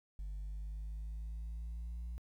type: linear sweep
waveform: sine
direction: up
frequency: 49 to 58.9 Hz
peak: -37 dBFS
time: 0.19-2.18 s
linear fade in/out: 0 ms
effects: tanh soft clip ceiling -39 dBFS + 12-bit